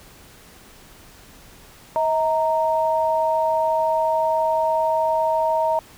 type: tone pair together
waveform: sine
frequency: 638.6 / 927 Hz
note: D#5 / A#5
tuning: +45 / -10 cents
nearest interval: tritone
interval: 645 cents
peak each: -20 dBFS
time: 1.96-5.79 s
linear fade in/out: 0 ms
effects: pink hiss -47 dBFS RMS until 5.97 s